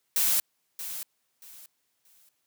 blue noise with echo, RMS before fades -24 dBFS, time 0.16-0.4 s, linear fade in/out 2 ms, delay 630 ms, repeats 3, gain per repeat -12 dB, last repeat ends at 2.29 s, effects white hiss -75 dBFS RMS until 2.46 s + high-pass 100 Hz 12 dB/octave

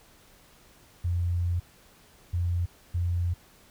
sine tone bursts at uneven times, 87.31 Hz, F2, in tune, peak -24 dBFS, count 3, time 1.04-1.6 / 2.33-2.66 / 2.94-3.34 s, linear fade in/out 10 ms, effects pink hiss -57 dBFS RMS until 3.7 s

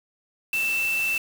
sine tone in noise, 2661 Hz, E7, 16 cents sharp, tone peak -22 dBFS, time 0.53-1.18 s, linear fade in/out 2 ms, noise white, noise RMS -35 dBFS, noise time 0.53-1.18 s, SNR +10 dB, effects none

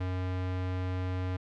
square tone, 92 Hz, F#2, 9 cents flat, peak -31 dBFS, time 0-1.37 s, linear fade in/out 10 ms, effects low-pass 3000 Hz 12 dB/octave

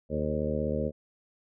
harmonic tone with a mistuned harmonic, 76 Hz, D#2, 40 cents flat, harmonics 1 / 2 / 3 / 4 / 5 / 6 / 7 / 8, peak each -35 / -35 / -33 / -40 / -38 / -35 / -33 / -39 dBFS, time 0.09-0.92 s, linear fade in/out 50 ms, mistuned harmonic 8, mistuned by -18 cents, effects none

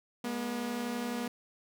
sawtooth tone pair together, 209.3 / 241.1 Hz, G#3 / B3, +14 / -41 cents, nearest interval major second, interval 245 cents, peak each -36 / -30 dBFS, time 0.24-1.28 s, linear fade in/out 5 ms, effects none

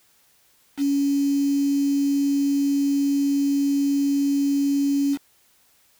sine tone with quantisation, 280.6 Hz, C#4, 21 cents sharp, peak -18 dBFS, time 0.77-5.18 s, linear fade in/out 50 ms, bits 6, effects white hiss -60 dBFS RMS until 5.99 s

